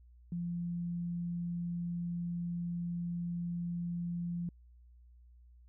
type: tone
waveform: sine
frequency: 172.8 Hz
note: F3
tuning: 18 cents flat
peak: -34 dBFS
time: 0.32-4.49 s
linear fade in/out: 2 ms
effects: added 60 Hz sine -56 dBFS peak until 5.68 s